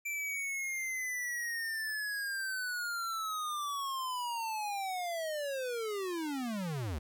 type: linear sweep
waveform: square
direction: down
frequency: 2349 to 66 Hz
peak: -35 dBFS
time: 0.05-6.99 s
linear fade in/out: 10 ms
effects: none